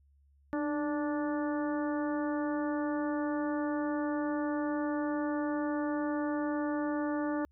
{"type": "harmonic tone with a mistuned harmonic", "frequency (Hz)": 292.6, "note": "D4", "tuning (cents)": -6, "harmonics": [1, 2, 3, 4, 5, 6], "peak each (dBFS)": [-31, -37, -41, -43, -45, -47], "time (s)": [0.53, 7.45], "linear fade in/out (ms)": 0, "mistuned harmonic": 1, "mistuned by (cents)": 41, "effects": ["added 70 Hz sine -62 dBFS peak until 7.51 s"]}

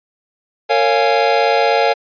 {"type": "chord", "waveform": "square", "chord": "Bb minor seventh", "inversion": "none", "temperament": "equal with one note detuned", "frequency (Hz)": [458.2, 554.4, 698.5, 830.6], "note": ["Bb4", "Db5", "F5", "Ab5"], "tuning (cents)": [-30, 0, 0, 0], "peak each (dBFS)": -18, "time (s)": [0.69, 1.94], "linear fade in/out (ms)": 20, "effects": ["resampled to 11025 Hz"]}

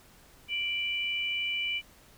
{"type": "tone pair together", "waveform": "sine", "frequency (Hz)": [2349, 2968], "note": ["D7", "F#7"], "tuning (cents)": [0, 5], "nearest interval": "major third", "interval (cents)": 405, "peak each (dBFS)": [-31, -32], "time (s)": [0.48, 1.82], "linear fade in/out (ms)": 50, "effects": ["pink hiss -57 dBFS RMS until 2.17 s"]}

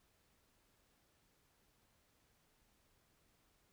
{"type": "silence", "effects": ["pink hiss -75 dBFS RMS until 3.72 s"]}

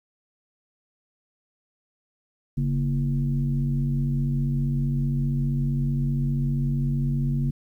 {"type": "tone with frequency modulation", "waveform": "sine", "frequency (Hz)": 140.5, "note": "C#3", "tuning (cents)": 24, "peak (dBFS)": -21, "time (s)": [2.57, 7.51], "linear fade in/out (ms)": 10, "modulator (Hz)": 95.3, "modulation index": 0.84, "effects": ["10-bit"]}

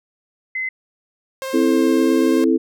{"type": "tone", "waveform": "sine", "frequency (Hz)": 2050, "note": "C7", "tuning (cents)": -36, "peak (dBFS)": -21, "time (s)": [0.55, 0.69], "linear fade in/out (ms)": 5}
{"type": "tone with vibrato", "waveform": "sawtooth", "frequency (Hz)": 530, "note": "C5", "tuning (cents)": 22, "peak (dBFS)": -21, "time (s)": [1.42, 2.44], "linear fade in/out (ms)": 0, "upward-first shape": "square", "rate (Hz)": 19, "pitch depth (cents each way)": 12}
{"type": "chord", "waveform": "sine", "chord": "A minor", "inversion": "first", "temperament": "equal", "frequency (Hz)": [261.6, 329.6, 440], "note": ["C4", "E4", "A4"], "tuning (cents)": [0, 0, 0], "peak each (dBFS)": [-17, -16, -20], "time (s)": [1.53, 2.58], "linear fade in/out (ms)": 20}
{"effects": []}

